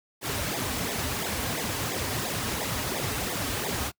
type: noise with flanger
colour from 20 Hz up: pink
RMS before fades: -30 dBFS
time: 0.21-3.92 s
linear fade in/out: 50 ms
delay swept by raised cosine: 0.68 to 5.98 ms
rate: 2.9 Hz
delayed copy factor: -1
effects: noise-tail reverb RT60 0.1 s tail -25 dB re dry + high-pass 60 Hz 12 dB/octave

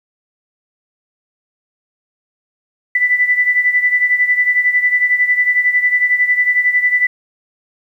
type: beating tone pair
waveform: sine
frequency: 1982 / 1993 Hz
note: B6 / B6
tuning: +6 / +15 cents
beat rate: 11 Hz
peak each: -12 / -17 dBFS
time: 2.95-7.07 s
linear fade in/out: 5 ms
effects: 8-bit

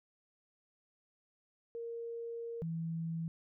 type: tone pair in turn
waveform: sine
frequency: 465 / 164.4 Hz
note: A#4 / E3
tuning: -4 / -4 cents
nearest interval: octave + tritone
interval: 1800 cents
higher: first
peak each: -39 / -35 dBFS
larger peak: second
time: 1.75-2.62 / 2.62-3.28 s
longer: first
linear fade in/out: 0 ms
effects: none

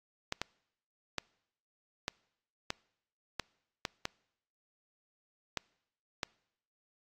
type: clicks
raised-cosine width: 0.2 ms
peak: -15 dBFS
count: 10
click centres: 0.324 / 0.416 / 1.183 / 2.081 / 2.704 / 3.397 / 3.852 / 4.054 / 5.573 / 6.232 s
effects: noise-tail reverb RT60 0.8 s tail -26 dB re dry + AAC 48 kbps

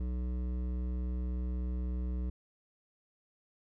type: tone with hard clipping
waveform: sine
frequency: 61.74 Hz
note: B1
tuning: in tune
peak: -34 dBFS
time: 0-2.3 s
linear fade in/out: 5 ms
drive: 12 dB
effects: none

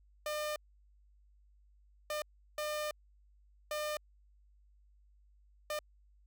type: tone bursts at uneven times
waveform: sawtooth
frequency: 603 Hz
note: D5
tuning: 46 cents sharp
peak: -31 dBFS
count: 5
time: 0.26-0.56 / 2.1-2.22 / 2.58-2.91 / 3.71-3.97 / 5.7-5.79 s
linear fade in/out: 2 ms
effects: added 50 Hz sine -62 dBFS peak until 6.26 s

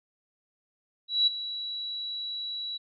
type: tone with ADSR envelope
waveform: sine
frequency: 3915 Hz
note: B7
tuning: 16 cents flat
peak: -18 dBFS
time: 1.08-2.78 s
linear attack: 190 ms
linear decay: 14 ms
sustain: -14 dB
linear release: 17 ms
effects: none

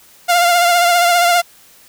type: tone with vibrato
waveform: sawtooth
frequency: 698.5 Hz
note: F5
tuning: in tune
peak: -6 dBFS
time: 0.28-1.42 s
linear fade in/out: 20 ms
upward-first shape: triangle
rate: 15 Hz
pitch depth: 43 cents each way
effects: white hiss -46 dBFS RMS until 1.88 s

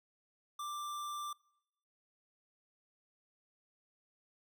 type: tone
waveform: square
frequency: 1180 Hz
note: D6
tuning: 8 cents sharp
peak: -40 dBFS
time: 0.59-1.33 s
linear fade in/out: 5 ms
effects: noise-tail reverb RT60 0.8 s tail -24 dB re dry

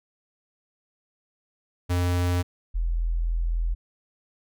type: tone pair in turn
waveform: square / sine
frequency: 88.7 / 41.86 Hz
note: F2 / E1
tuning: +27 / +27 cents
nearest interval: octave + minor second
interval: 1300 cents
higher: first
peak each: -22 dBFS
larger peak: neither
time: 1.89-2.43 / 2.74-3.75 s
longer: second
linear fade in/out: 20 ms
effects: none

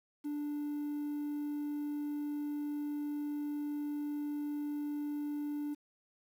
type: tone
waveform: triangle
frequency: 293.7 Hz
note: D4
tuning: in tune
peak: -32 dBFS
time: 0.24-5.75 s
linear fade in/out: 20 ms
effects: tanh soft clip ceiling -29 dBFS + 10-bit

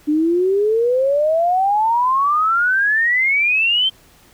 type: exponential sweep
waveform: sine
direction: up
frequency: 293.7 to 3156 Hz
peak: -13 dBFS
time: 0.07-3.9 s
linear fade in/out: 20 ms
effects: pink hiss -50 dBFS RMS until 4.33 s

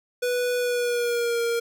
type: tone with pitch glide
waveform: square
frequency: 492.1 to 467.4 Hz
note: B4 to A#4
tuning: -6 to +5 cents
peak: -23 dBFS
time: 0.22-1.6 s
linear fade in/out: 10 ms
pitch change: -89 cents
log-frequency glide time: 0.58-1.41 s
effects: none

